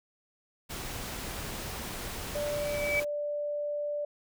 pink noise, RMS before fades -38 dBFS, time 0.69-3.05 s, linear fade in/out 20 ms
sine tone, 587.3 Hz, D5, in tune, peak -30 dBFS, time 2.35-4.05 s, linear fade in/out 5 ms
sine tone with exponential growth, 2300 Hz, D7, 37 cents flat, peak -24 dBFS, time 2.4-3 s, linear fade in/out 5 ms, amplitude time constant 130 ms
effects none

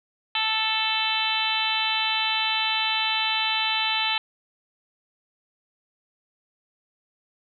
harmonic tone, 440 Hz, A4, in tune, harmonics 2 / 3 / 4 / 5 / 6 / 7 / 8 / 9, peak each -29 / -34 / -34 / -33 / -28 / -28 / -31 / -30 dBFS, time 0.35-4.18 s, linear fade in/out 2 ms, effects none

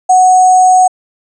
sine tone with sample-and-hold, 740 Hz, F#5, in tune, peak -3 dBFS, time 0.09-0.88 s, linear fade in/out 10 ms, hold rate 7350 Hz, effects resampled to 24000 Hz

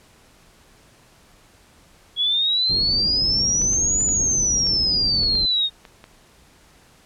sine exponential two-way sweep, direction up then down, 3332 to 7040 to 3679 Hz, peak -17 dBFS, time 2.16-5.7 s, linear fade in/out 50 ms, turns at 4.03 s
pink low-pass noise, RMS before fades -30 dBFS, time 2.69-5.46 s, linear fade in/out 10 ms, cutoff 360 Hz, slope 12 dB/octave
clicks, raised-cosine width 0.3 ms, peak -25 dBFS, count 9, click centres 3.617 / 3.734 / 4.008 / 4.088 / 4.669 / 5.234 / 5.353 / 5.852 / 6.041 s
effects pink hiss -53 dBFS RMS until 7.05 s + low-pass 11000 Hz 12 dB/octave

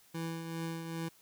25% pulse tone with tremolo, 164.81 Hz, E3, in tune, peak -31 dBFS, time 0.14-1.09 s, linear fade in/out 10 ms, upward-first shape triangle, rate 2.5 Hz, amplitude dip 50%, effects white hiss -63 dBFS RMS until 1.21 s

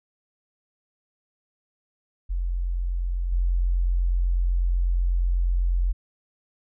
sine tone with level steps, 44.08 Hz, F1, 17 cents sharp, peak -23 / -19 dBFS, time 2.29-5.93 s, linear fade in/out 20 ms, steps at 3.32 s, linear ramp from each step 5 ms, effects none

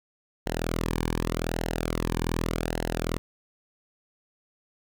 sawtooth tone with flanger, 41.21 Hz, E1, in tune, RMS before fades -29 dBFS, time 0.46-3.18 s, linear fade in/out 0 ms, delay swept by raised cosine 0.84 to 1.52 ms, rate 0.85 Hz, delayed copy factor -0.7, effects none

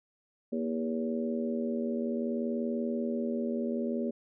harmonic tone with a mistuned harmonic, 80.6 Hz, E2, 38 cents flat, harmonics 3 / 4 / 5 / 6 / 7, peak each -31 / -42 / -36 / -42 / -38 dBFS, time 0.52-4.11 s, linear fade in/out 10 ms, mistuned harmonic 3, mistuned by -34 cents, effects none

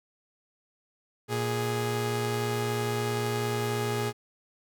sawtooth tone pair together, 117.11 / 415.3 Hz, A#2 / G#4, +8 / 0 cents, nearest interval octave + minor seventh, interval 2192 cents, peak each -26 dBFS, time 1.28-4.13 s, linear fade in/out 50 ms, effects none

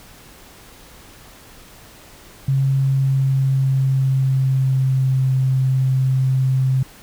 sine tone with pitch glide, 135.4 to 131.39 Hz, C#3 to C3, -40 to +8 cents, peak -14 dBFS, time 2.48-6.83 s, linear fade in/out 5 ms, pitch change -52 cents, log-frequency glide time 2.72-5.34 s, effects pink hiss -44 dBFS RMS until 7.02 s

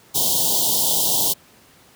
white band-stop noise, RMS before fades -19 dBFS, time 0.14-1.34 s, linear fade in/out 20 ms, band 1000 to 3000 Hz, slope 96 dB/octave, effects pink hiss -51 dBFS RMS until 1.95 s + high-pass 100 Hz 12 dB/octave

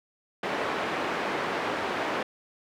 pink band-pass noise, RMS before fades -30 dBFS, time 0.43-2.23 s, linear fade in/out 5 ms, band 340 to 2100 Hz, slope 12 dB/octave, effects none

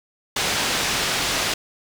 white low-pass noise, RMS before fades -23 dBFS, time 0.36-1.54 s, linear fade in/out 5 ms, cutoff 5100 Hz, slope 12 dB/octave, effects none

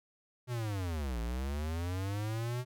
square linear two-way sweep, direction down then up, 126.6 to 55.4 to 126.6 Hz, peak -34 dBFS, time 0.47-2.65 s, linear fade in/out 50 ms, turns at 1.2 s, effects none

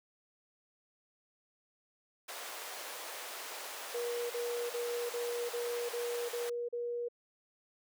pink high-pass noise, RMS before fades -44 dBFS, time 2.28-6.5 s, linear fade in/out 10 ms, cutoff 480 Hz, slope 24 dB/octave
sine tone bursts, 478.2 Hz, A#4, 44 cents sharp, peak -34 dBFS, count 8, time 3.94-7.086 s, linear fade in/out 10 ms, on 360 ms, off 38 ms
effects none

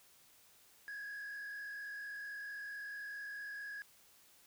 sine tone with frequency modulation, 1664 Hz, G#6, 3 cents sharp, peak -40 dBFS, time 0.88-3.82 s, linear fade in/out 0 ms, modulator 44.4 Hz, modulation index 0.85, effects tanh soft clip ceiling -42 dBFS + white hiss -65 dBFS RMS until 4.46 s

